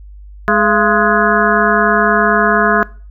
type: harmonic tone with a mistuned harmonic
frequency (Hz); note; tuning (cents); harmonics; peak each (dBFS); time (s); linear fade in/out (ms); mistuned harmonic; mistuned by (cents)
209.2; G#3; +13; 1 / 2 / 3 / 5 / 6 / 7 / 8; -17 / -17 / -17 / -17 / -17 / -17 / -17; 0.48-2.83; 0; 3; +140
effects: noise-tail reverb RT60 0.4 s tail -21 dB re dry + added 50 Hz sine -32 dBFS peak until 3.1 s